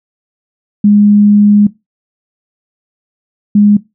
sine tone pair in turn, 206.4 / 206.4 Hz, G#3 / G#3, -10 / -10 cents, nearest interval unison, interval 0 cents, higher neither, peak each -3 dBFS, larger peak neither, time 0.84-1.67 / 3.55-3.77 s, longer first, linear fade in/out 5 ms, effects noise-tail reverb RT60 0.2 s tail -19 dB re dry

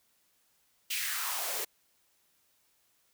white noise with high-pass filter sweep, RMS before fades -34 dBFS, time 0.9-1.65 s, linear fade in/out 10 ms, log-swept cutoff 2800 to 380 Hz, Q 3, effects white hiss -71 dBFS RMS until 3.13 s

